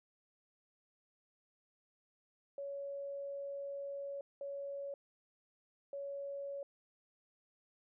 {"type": "tone bursts at uneven times", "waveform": "sine", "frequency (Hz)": 560, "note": "C#5", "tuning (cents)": 18, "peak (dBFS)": -40, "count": 3, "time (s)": [[2.58, 4.21], [4.41, 4.94], [5.93, 6.63]], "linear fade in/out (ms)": 2, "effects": []}